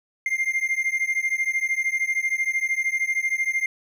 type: beating tone pair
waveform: triangle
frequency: 2100 / 2113 Hz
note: C7 / C7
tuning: +6 / +16 cents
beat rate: 13 Hz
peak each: -23 dBFS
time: 0.26-3.66 s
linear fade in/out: 2 ms
effects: none